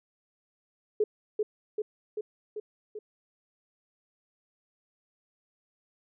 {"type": "tone with echo", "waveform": "sine", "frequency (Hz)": 424.7, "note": "G#4", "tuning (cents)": 39, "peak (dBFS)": -21, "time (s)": [1, 1.04], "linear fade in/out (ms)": 5, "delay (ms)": 390, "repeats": 5, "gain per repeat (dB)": -3, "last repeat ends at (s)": 2.99, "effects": []}